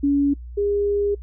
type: tone pair in turn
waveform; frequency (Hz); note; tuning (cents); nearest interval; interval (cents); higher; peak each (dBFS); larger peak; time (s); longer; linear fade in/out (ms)
sine; 282.9 / 406.7; C#4 / G#4; +35 / -36; tritone; 629; second; -15 / -18; first; 0.03-0.34 / 0.57-1.15; second; 10
effects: noise-tail reverb RT60 0.1 s tail -25 dB re dry + added 60 Hz sine -33 dBFS peak until 1.22 s